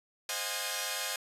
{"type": "tone cluster", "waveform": "5% pulse", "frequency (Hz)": [522, 617, 718, 820, 1662], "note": ["C5", "D#5", "F5", "G#5", "G#6"], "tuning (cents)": [-4, -15, 48, -22, 1], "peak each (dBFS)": -28, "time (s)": [0.29, 1.16], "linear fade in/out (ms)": 2, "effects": ["resampled to 32000 Hz"]}